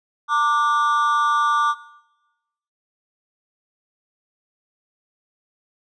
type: tone with amplitude modulation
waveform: triangle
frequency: 1178 Hz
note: D6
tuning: 5 cents sharp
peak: -10 dBFS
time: 0.28-1.75 s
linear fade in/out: 50 ms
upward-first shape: sine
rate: 269 Hz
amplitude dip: 95%
effects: noise-tail reverb RT60 1.0 s tail -19 dB re dry + resampled to 22050 Hz